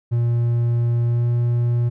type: tone with pitch glide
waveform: triangle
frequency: 118.5 to 119.6 Hz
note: A#2 to A#2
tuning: +29 to +45 cents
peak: -14 dBFS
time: 0.11-1.9 s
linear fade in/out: 20 ms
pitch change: +16 cents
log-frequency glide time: 1.07-1.27 s
effects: none